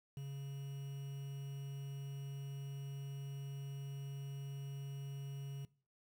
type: tone with quantisation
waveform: triangle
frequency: 138.59 Hz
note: C#3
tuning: in tune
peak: -40 dBFS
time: 0.17-5.65 s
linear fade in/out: 2 ms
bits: 10
effects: noise-tail reverb RT60 0.4 s tail -20 dB re dry